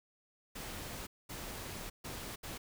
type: noise bursts at uneven times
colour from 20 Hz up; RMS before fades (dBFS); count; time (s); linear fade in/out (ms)
pink; -44; 4; 0.55-1.07 / 1.29-1.9 / 2.04-2.36 / 2.43-2.58; 10
effects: none